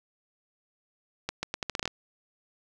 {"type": "accelerating click train", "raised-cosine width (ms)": 0.2, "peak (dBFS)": -13, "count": 10, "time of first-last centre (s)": [1.29, 1.877], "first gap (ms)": 140, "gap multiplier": 0.79, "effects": ["9-bit"]}